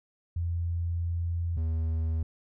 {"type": "tone pair in turn", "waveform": ["sine", "triangle"], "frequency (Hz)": [85.3, 80.51], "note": ["F2", "E2"], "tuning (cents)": [-40, -40], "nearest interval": "minor second", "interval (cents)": 100, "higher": "first", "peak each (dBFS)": [-27, -24], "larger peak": "second", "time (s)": [[0.36, 1.57], [1.57, 2.23]], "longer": "first", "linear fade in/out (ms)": 5, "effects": []}